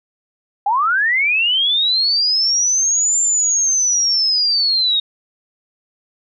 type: linear two-way sweep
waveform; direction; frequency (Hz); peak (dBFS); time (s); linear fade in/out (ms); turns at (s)
sine; up then down; 774 to 7300 to 3715; -13; 0.66-5; 5; 3.2
effects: none